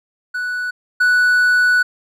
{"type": "tone pair in turn", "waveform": "triangle", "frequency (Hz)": [1480, 1480], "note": ["F#6", "F#6"], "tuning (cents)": [0, 0], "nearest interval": "unison", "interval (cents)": 0, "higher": "neither", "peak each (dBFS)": [-18, -9], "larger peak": "second", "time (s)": [[0.34, 0.71], [1, 1.83]], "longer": "second", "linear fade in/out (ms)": 10, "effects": []}